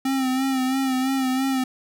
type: tone with vibrato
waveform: square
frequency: 263 Hz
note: C4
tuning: 9 cents sharp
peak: -21 dBFS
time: 0.05-1.64 s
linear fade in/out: 5 ms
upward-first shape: sine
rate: 3 Hz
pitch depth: 43 cents each way
effects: none